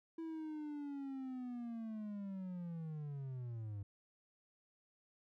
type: linear sweep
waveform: triangle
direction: down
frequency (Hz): 329.6 to 98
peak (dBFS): -40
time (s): 0.18-3.83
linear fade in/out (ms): 5
effects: none